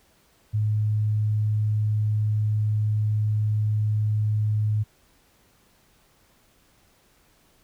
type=tone; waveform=sine; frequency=106.6 Hz; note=G#2; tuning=46 cents sharp; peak=-20 dBFS; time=0.53-4.84 s; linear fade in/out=20 ms; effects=pink hiss -61 dBFS RMS until 7.63 s